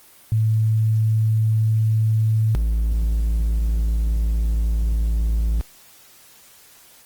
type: tone pair in turn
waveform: sine / triangle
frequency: 110 / 55.27 Hz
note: A2 / A1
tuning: 0 / +8 cents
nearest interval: octave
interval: 1192 cents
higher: first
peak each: -15 dBFS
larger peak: neither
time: 0.32-2.55 / 2.55-5.61 s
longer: second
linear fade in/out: 0 ms
effects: white hiss -49 dBFS RMS until 7.05 s + Opus 24 kbps